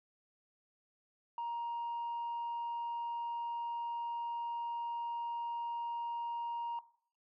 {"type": "tone", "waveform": "sine", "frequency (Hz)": 940, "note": "A#5", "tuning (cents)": 14, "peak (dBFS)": -34, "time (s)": [1.38, 6.79], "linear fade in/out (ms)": 2, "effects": ["noise-tail reverb RT60 0.5 s tail -17 dB re dry", "tanh soft clip ceiling -34 dBFS"]}